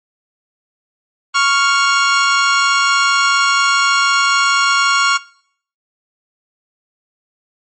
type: tone pair together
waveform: sawtooth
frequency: 1108.7 / 1396.9 Hz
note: C#6 / F6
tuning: 0 / 0 cents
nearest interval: major third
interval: 400 cents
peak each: -10 dBFS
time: 1.34-5.18 s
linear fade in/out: 20 ms
effects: noise-tail reverb RT60 0.6 s tail -20 dB re dry + MP3 32 kbps